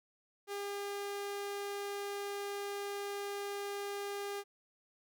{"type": "tone", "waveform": "sawtooth", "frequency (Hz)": 403.2, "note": "G4", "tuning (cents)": 49, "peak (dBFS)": -34, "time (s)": [0.47, 4.44], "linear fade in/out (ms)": 50, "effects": []}